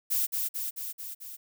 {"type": "noise with echo", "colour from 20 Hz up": "violet", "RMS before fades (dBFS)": -27, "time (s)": [0.1, 0.27], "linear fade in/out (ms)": 20, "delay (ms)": 220, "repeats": 5, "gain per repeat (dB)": -3, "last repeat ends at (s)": 1.37, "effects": []}